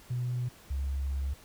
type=tone pair in turn; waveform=sine; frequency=123.47 / 68.46 Hz; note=B2 / C#2; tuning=0 / -21 cents; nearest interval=minor seventh; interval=1021 cents; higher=first; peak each=-28 dBFS; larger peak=neither; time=0.1-0.49 / 0.7-1.34 s; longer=second; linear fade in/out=10 ms; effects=tanh soft clip ceiling -25 dBFS + pink hiss -55 dBFS RMS until 1.44 s